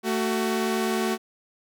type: tone pair together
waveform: sawtooth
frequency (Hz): 222.9 / 374.8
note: A3 / F#4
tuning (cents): +23 / +22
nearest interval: major sixth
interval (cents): 899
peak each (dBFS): -22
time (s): 0.03-1.18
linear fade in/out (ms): 50
effects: none